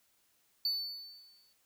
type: tone with exponential decay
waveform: triangle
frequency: 4498 Hz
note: C#8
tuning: 24 cents sharp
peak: -27 dBFS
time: 0.65-1.53 s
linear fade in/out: 2 ms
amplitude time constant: 190 ms
effects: white hiss -72 dBFS RMS until 1.65 s